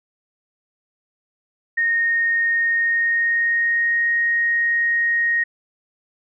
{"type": "tone with pitch glide", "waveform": "sine", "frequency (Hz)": [1851, 1869.3], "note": ["A#6", "A#6"], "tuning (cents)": [-13, 4], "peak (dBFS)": -16, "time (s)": [1.77, 5.44], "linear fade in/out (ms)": 10, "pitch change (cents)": 17, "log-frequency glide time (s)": [2.66, 4.11], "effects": []}